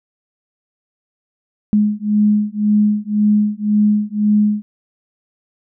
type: beating tone pair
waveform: sine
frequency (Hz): 208.6 / 210.5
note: G#3 / G#3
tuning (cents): +8 / +24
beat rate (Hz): 1.9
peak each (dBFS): -15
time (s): 1.73-4.62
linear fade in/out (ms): 0
effects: none